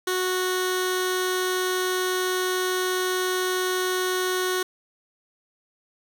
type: tone with notch filter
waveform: 15% pulse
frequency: 368.5 Hz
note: F#4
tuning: 7 cents flat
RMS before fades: -25 dBFS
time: 0.07-4.63 s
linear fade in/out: 5 ms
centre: 810 Hz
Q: 1.2
effects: none